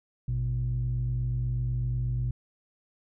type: tone pair together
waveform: sine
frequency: 54.64 / 122.8 Hz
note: A1 / B2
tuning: -11 / -9 cents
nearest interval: octave + major second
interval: 1402 cents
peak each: -30 / -26 dBFS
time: 0.28-2.31 s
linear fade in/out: 5 ms
effects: tanh soft clip ceiling -21 dBFS